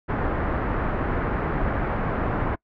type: low-pass noise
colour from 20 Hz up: pink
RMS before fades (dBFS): -25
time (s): 0.08-2.56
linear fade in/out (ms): 20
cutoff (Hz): 1700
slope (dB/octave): 24
effects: noise-tail reverb RT60 0.1 s tail -25 dB re dry